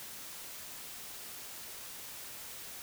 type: silence
effects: white hiss -46 dBFS RMS until 2.82 s